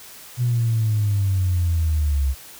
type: linear sweep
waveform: sine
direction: down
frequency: 123.9 to 65.41 Hz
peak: -16 dBFS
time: 0.37-2.35 s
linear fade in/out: 50 ms
effects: tanh soft clip ceiling -12 dBFS + white hiss -42 dBFS RMS until 2.59 s